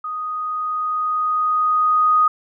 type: tone with level ramp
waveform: sine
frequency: 1244.5 Hz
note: D#6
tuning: in tune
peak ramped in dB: -24 to -11 dBFS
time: 0.04-2.28 s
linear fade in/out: 5 ms
effects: none